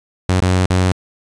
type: tone with dropouts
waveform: sawtooth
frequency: 92 Hz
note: F#2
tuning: 9 cents flat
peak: -8 dBFS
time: 0.29-0.92 s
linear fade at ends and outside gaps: 0 ms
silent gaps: 0.402-0.422 / 0.658-0.702 s
effects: resampled to 22050 Hz + 7-bit